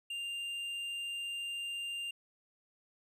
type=tone with tanh clipping; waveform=sine; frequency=2794 Hz; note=F7; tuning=in tune; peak=-38 dBFS; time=0.1-2.11 s; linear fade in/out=5 ms; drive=7 dB; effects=none